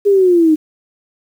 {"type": "linear sweep", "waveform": "sine", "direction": "down", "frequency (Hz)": [411.7, 303.1], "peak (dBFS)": -7, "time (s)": [0.05, 0.56], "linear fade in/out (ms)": 20, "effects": ["7-bit"]}